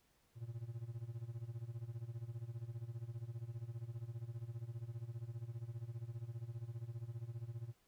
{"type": "tone with tremolo", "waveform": "triangle", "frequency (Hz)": 116.54, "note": "A#2", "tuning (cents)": 0, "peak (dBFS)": -38, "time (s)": [0.35, 7.74], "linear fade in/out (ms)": 50, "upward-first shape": "sine", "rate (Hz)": 15, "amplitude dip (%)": 85, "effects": ["pink hiss -75 dBFS RMS until 7.87 s"]}